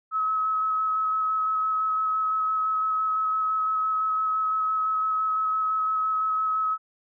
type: tone with vibrato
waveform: sine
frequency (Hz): 1285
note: E6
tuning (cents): -45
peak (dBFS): -22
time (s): 0.11-6.78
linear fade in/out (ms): 50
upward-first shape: square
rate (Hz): 5.9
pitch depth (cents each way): 9
effects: none